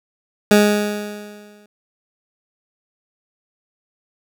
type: tone with exponential decay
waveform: 20% pulse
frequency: 207.7 Hz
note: G#3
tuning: in tune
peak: -3 dBFS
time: 0.51-1.66 s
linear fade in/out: 2 ms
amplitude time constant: 250 ms
effects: none